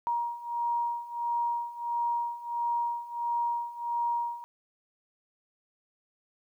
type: beating tone pair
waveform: sine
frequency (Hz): 945 / 946.5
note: A#5 / A#5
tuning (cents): +23 / +26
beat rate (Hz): 1.5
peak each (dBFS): -33 / -30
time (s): 0.07-4.44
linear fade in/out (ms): 0
effects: 11-bit